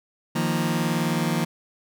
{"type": "chord", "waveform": "sawtooth", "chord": "Eb suspended second", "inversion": "none", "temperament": "just", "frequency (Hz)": [155.56, 175.01, 233.3], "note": ["Eb3", "F3", "Bb3"], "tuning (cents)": [0, 4, 2], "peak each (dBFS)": -22, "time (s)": [0.35, 1.45], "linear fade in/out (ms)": 10, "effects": []}